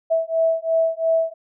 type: beating tone pair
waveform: sine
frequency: 652 / 654.9 Hz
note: E5 / E5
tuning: -19 / -11 cents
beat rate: 2.9 Hz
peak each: -20 dBFS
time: 0.1-1.34 s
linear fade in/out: 20 ms
effects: none